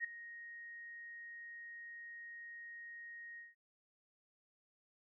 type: tone with ADSR envelope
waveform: sine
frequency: 1871 Hz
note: A#6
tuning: 6 cents sharp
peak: -33 dBFS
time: 0-3.55 s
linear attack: 44 ms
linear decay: 5 ms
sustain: -15 dB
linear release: 170 ms
effects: none